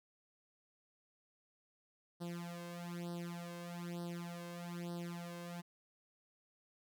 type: tone with flanger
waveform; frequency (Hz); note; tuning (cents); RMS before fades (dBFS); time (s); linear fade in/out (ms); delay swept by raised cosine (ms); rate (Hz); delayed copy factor
sawtooth; 172.8; F3; -18; -45; 2.2-5.62; 20; 0.21 to 1.91; 1.1; +1
effects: none